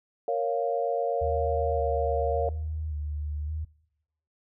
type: chord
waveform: sine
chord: Bb minor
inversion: none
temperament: equal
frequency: 466.2 / 554.4 / 698.5 Hz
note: Bb4 / Db5 / F5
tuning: 0 / 0 / 0 cents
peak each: -29 dBFS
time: 0.28-2.49 s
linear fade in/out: 2 ms
type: tone with vibrato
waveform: sine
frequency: 76.2 Hz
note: D#2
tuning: 36 cents flat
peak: -29 dBFS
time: 1.21-3.65 s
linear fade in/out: 10 ms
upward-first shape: square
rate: 0.88 Hz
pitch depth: 39 cents each way
effects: noise-tail reverb RT60 0.9 s tail -23 dB re dry